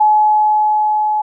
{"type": "tone with level ramp", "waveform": "sine", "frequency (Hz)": 851, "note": "G#5", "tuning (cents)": 42, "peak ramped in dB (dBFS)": [-7, -13], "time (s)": [0, 1.22], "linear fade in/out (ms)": 10, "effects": []}